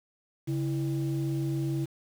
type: tone pair together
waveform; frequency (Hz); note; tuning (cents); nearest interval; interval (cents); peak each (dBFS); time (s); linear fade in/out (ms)
sine; 138.69 / 329.6; C#3 / E4; +1 / 0; octave + minor third; 1499; -27 / -30; 0.47-1.86; 20
effects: tanh soft clip ceiling -23 dBFS + 8-bit

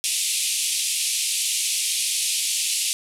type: band-pass noise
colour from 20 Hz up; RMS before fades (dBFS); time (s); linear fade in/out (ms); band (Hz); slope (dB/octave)
white; -24; 0.04-2.93; 0; 2400 to 11000; 48
effects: none

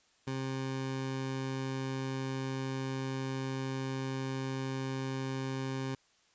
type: tone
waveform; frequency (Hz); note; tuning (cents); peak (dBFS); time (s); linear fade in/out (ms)
20% pulse; 133; C3; +29; -29; 0.27-5.95; 5
effects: white hiss -68 dBFS RMS until 6.34 s + resampled to 16000 Hz

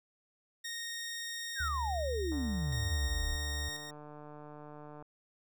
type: tone with tremolo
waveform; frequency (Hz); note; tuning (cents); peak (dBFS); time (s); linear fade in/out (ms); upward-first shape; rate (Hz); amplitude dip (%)
15% pulse; 1857; A#6; -7; -32; 0.64-3.91; 10; square; 0.48; 50
type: exponential sweep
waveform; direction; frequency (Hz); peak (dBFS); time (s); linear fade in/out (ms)
sine; down; 1713 to 30.83; -33; 1.55-3.38; 50
type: tone with vibrato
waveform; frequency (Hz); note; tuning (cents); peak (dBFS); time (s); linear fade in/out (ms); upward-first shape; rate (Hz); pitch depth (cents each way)
sine; 72.6; D2; -19; -35; 1.6-3.69; 5; triangle; 4; 25
type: click train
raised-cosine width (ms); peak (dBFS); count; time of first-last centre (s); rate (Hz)
1; -36; 404; 2.32-5.025; 149
effects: none

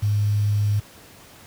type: tone with quantisation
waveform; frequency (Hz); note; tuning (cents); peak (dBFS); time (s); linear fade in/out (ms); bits
sine; 103.83; G#2; 0; -17; 0.02-0.8; 10; 7
effects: pink hiss -47 dBFS RMS until 1.46 s + high-pass 60 Hz 12 dB/octave

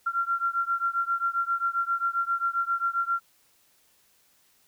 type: beating tone pair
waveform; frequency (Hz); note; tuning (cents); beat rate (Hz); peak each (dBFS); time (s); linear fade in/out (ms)
sine; 1371 / 1378.5; F6 / F6; -32 / -23; 7.5; -27 / -28; 0.06-3.2; 10
effects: white hiss -64 dBFS RMS until 4.67 s

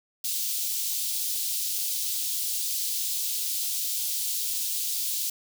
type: high-pass noise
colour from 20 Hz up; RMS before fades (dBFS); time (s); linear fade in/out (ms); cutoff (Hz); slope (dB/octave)
white; -29; 0.24-5.3; 5; 3400; 24
effects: none

